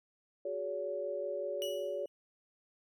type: chord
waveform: sine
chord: F# suspended second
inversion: none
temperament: equal with one note detuned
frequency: 370 / 415.3 / 568 Hz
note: F#4 / G#4 / C#5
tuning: 0 / 0 / +42 cents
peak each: -42 / -41 / -36 dBFS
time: 0.45-2.06 s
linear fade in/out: 5 ms
type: tone with exponential decay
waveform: 40% pulse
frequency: 2929 Hz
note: F#7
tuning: 18 cents flat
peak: -36 dBFS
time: 1.62-2.08 s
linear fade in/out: 0 ms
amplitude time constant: 100 ms
effects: none